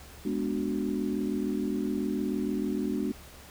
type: chord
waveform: sine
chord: G# half-diminished seventh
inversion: none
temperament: equal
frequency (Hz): 207.7 / 246.9 / 293.7 / 370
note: G#3 / B3 / D4 / F#4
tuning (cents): 0 / 0 / 0 / 0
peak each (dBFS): -32 / -33 / -32 / -35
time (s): 0.25-3.12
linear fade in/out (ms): 5
effects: added 71 Hz sine -51 dBFS peak until 3.5 s + pink hiss -50 dBFS RMS until 3.5 s